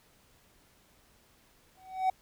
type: tone with exponential growth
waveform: triangle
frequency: 753 Hz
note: F#5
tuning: 30 cents sharp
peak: -19 dBFS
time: 1.77-2.1 s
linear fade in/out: 5 ms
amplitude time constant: 71 ms
effects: tanh soft clip ceiling -15 dBFS + pink hiss -64 dBFS RMS until 2.21 s